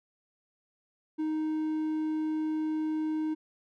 triangle tone, 311.5 Hz, D#4, 2 cents sharp, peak -26 dBFS, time 1.18-3.35 s, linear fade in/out 20 ms, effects none

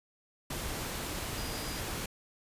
sine tone in noise, 4890 Hz, D#8, 31 cents flat, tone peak -46 dBFS, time 1.37-1.8 s, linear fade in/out 5 ms, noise pink, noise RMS -37 dBFS, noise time 0.5-2.06 s, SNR -12 dB, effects resampled to 32000 Hz

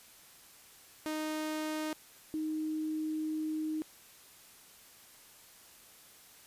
sawtooth / sine tone pair in turn, 309.5 / 311.3 Hz, D#4 / D#4, -9 / +1 cents, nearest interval unison, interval 10 cents, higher second, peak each -30 / -32 dBFS, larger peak first, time 1.06-1.93 / 2.34-3.82 s, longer second, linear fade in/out 0 ms, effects white hiss -57 dBFS RMS until 6.46 s + resampled to 32000 Hz

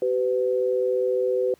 sine tone pair together, 382.8 / 502.6 Hz, G4 / B4, -41 / +30 cents, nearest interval perfect fourth, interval 471 cents, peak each -24 / -22 dBFS, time 0.02-1.54 s, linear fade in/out 2 ms, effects pink hiss -60 dBFS RMS until 1.59 s + high-pass 80 Hz 12 dB/octave

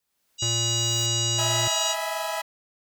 white noise with exponential growth, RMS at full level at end -41 dBFS, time 0-1.06 s, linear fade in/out 1 ms, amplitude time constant 230 ms
harmonic tone, 960 Hz, B5, 49 cents flat, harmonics 3 / 4 / 5 / 6 / 7 / 8, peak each -29 / -29 / -34 / -32 / -30 / -34 dBFS, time 0.38-1.96 s, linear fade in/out 50 ms
square tone, 116.4 Hz, A#2, 2 cents flat, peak -28 dBFS, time 0.42-1.68 s, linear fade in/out 5 ms
sawtooth chord, E major seventh, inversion third, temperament equal with one note detuned, 636.4 / 659.3 / 830.6 / 987.8 Hz, D#5 / E5 / G#5 / B5, +39 / 0 / 0 / 0 cents, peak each -29 dBFS, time 1.38-2.42 s, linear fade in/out 10 ms
effects none

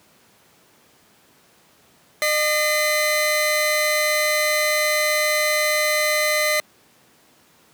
sawtooth tone pair together, 607.1 / 2042 Hz, D#5 / C7, -43 / -43 cents, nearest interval octave + major sixth, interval 2100 cents, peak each -17 dBFS, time 2.22-6.6 s, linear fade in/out 0 ms, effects pink hiss -55 dBFS RMS until 7.73 s + high-pass 150 Hz 12 dB/octave

